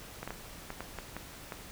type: clicks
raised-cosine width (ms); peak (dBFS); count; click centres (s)
0.5; -23; 8; 0.23 / 0.276 / 0.306 / 0.704 / 0.806 / 0.987 / 1.166 / 1.522
effects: pink hiss -48 dBFS RMS until 1.71 s